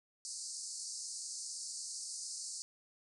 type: band-pass noise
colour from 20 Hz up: white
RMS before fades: -44 dBFS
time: 0.25-2.62 s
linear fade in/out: 0 ms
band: 4400 to 9400 Hz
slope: 96 dB/octave
effects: none